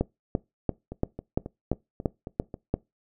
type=two click trains; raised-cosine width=2 ms; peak=-10 / -22 dBFS; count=9 / 7; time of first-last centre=0.01-2.74 / 0.92-2.542 s; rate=2.93 / 3.7 Hz; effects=noise-tail reverb RT60 0.2 s tail -22 dB re dry